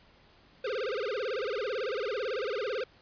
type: tone with vibrato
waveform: square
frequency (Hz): 461.5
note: A#4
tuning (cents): -17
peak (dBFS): -31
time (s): 0.64-2.84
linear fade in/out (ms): 5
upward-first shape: sine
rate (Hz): 18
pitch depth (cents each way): 260
effects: pink hiss -60 dBFS RMS until 3.01 s + resampled to 11025 Hz